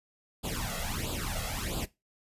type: noise with flanger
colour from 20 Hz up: pink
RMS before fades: -34 dBFS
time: 0.43-1.86 s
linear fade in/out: 20 ms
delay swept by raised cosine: 0.25 to 1.55 ms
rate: 1.5 Hz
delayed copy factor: +0.85
effects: noise-tail reverb RT60 0.2 s tail -18 dB re dry + resampled to 32000 Hz